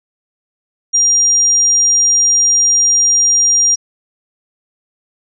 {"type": "tone", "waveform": "sine", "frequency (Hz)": 5700, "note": "F8", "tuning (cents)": 34, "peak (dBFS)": -8, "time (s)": [0.93, 3.76], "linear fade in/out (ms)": 20, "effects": []}